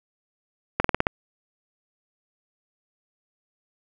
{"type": "slowing click train", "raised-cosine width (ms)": 0.5, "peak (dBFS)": -4, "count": 6, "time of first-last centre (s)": [0.8, 1.069], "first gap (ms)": 44, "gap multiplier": 1.1, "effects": []}